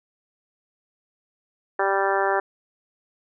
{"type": "harmonic tone", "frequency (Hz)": 195.7, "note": "G3", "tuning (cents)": -3, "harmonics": [2, 3, 4, 5, 6, 7, 8, 9], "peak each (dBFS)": [-25, -27, -25, -28, -31, -30, -30, -30], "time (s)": [1.79, 2.4], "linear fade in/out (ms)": 5, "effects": []}